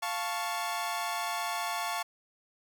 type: chord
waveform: sawtooth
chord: F augmented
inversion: none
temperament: equal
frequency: 698.5 / 880 / 1108.7 Hz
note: F5 / A5 / C#6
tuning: 0 / 0 / 0 cents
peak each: -32 dBFS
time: 0.02-2.03 s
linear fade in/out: 10 ms
effects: none